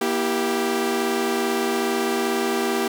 sawtooth chord, E diminished, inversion second, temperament equal with one note detuned, 238.4 / 329.6 / 392 Hz, Bb3 / E4 / G4, +39 / 0 / 0 cents, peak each -22 / -24 / -19 dBFS, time 0.01-2.88 s, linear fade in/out 5 ms, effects none

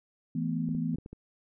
sine chord, E suspended fourth, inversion none, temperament just, 164.81 / 219.8 / 247.2 Hz, E3 / A3 / B3, 0 / -2 / +2 cents, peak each -31 / -35 / -32 dBFS, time 0.35-0.96 s, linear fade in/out 5 ms
clicks, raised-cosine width 3 ms, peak -30 dBFS, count 6, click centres 0.689 / 0.749 / 0.945 / 0.985 / 1.061 / 1.13 s
effects none

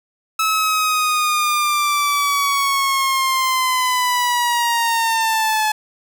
sawtooth linear sweep, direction down, 1300 to 856 Hz, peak -12 dBFS, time 0.39-5.72 s, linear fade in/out 5 ms, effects none

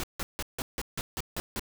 pink noise bursts, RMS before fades -33 dBFS, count 9, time 0-1.595 s, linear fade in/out 0 ms, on 35 ms, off 160 ms, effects none

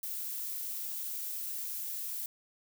violet noise, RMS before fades -38 dBFS, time 0.03-2.26 s, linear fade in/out 2 ms, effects none

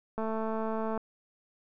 click train, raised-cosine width 1 ms, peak -21 dBFS, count 177, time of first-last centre 0.18-0.976 s, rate 221 Hz, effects none

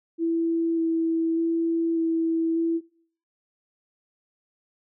sine tone with vibrato, 329.6 Hz, E4, in tune, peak -21 dBFS, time 0.18-2.81 s, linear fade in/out 50 ms, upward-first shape square, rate 0.84 Hz, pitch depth 10 cents each way, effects noise-tail reverb RT60 0.6 s tail -23 dB re dry

